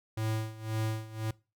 square tone with tremolo, 110 Hz, A2, in tune, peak -29 dBFS, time 0.17-1.31 s, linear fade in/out 5 ms, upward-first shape sine, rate 1.9 Hz, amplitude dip 85%, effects noise-tail reverb RT60 0.3 s tail -22 dB re dry

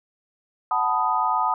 sine chord, B dominant seventh, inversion second, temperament equal, 740 / 880 / 987.8 / 1244.5 Hz, F#5 / A5 / B5 / D#6, 0 / 0 / 0 / 0 cents, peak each -27 / -24 / -25 / -24 dBFS, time 0.71-1.54 s, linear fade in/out 2 ms, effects none

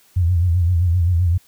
sine tone with vibrato, 87.31 Hz, F2, in tune, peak -13 dBFS, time 0.16-1.38 s, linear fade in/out 10 ms, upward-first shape sine, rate 7.7 Hz, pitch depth 93 cents each way, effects white hiss -54 dBFS RMS until 1.47 s

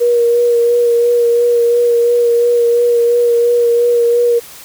sine tone with vibrato, 475.4 Hz, A#4, 34 cents sharp, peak -8 dBFS, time 0-4.4 s, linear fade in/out 20 ms, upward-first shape sine, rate 2.9 Hz, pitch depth 19 cents each way, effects white hiss -35 dBFS RMS until 4.64 s

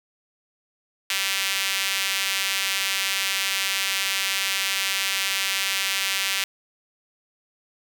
sawtooth tone with high-pass filter, 194.4 Hz, G3, 14 cents flat, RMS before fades -25 dBFS, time 1.1-6.44 s, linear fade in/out 2 ms, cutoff 2500 Hz, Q 1.4, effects none

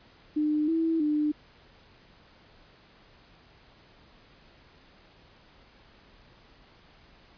sine tone with pitch steps, 302.2 / 326.1 / 300.1 Hz, D4 / E4 / D4, +50 / -19 / +38 cents, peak -23 dBFS, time 0.36-1.32 s, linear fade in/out 10 ms, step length 320 ms, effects pink hiss -57 dBFS RMS until 7.37 s + resampled to 11025 Hz

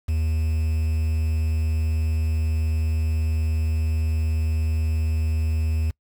triangle tone with quantisation, 79.3 Hz, D#2, 33 cents sharp, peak -18 dBFS, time 0.08-5.91 s, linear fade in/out 10 ms, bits 7, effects noise-tail reverb RT60 0.1 s tail -24 dB re dry

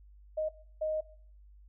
sine tone bursts at uneven times, 622.3 Hz, D#5, in tune, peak -29 dBFS, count 2, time 0.37-0.49 / 0.81-1.01 s, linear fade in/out 10 ms, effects noise-tail reverb RT60 0.5 s tail -18 dB re dry + added 50 Hz sine -53 dBFS peak until 1.68 s

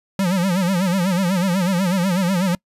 square tone with vibrato, 183.9 Hz, F#3, 10 cents flat, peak -17 dBFS, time 0.19-2.55 s, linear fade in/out 2 ms, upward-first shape sine, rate 8.1 Hz, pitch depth 130 cents each way, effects noise-tail reverb RT60 0.1 s tail -26 dB re dry + resampled to 32000 Hz

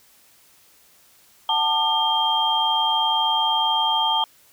sine tone cluster, 745 / 889 / 1202 / 3194 Hz, F#5 / A5 / D6 / G7, +12 / +18 / +40 / +32 cents, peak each -29 / -21 / -29 / -21 dBFS, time 1.49-4.24 s, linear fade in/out 2 ms, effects white hiss -55 dBFS RMS until 4.52 s

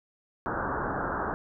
white low-pass noise, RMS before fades -31 dBFS, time 0.46-1.34 s, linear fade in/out 0 ms, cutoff 1600 Hz, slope 96 dB/octave, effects none

